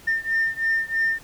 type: beating tone pair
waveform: sine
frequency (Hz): 1805 / 1808.1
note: A6 / A6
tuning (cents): +44 / +47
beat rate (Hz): 3.1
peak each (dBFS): -22 / -23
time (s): 0.07-1.19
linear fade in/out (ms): 10
effects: tanh soft clip ceiling -15 dBFS + pink hiss -48 dBFS RMS until 1.23 s